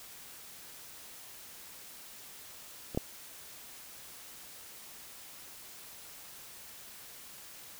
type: clicks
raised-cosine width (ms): 2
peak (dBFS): -26 / -15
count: 2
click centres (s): 2.948 / 2.975
effects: white hiss -50 dBFS RMS until 7.79 s